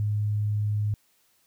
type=tone; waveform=sine; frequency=104.8 Hz; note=G#2; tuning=16 cents sharp; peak=-23 dBFS; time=0-0.94 s; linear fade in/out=0 ms; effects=white hiss -66 dBFS RMS until 1.46 s